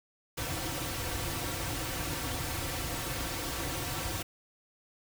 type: noise with comb filter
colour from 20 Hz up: pink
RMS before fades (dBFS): -35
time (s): 0.37-4.23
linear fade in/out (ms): 10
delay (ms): 4.8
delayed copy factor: -0.8
effects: none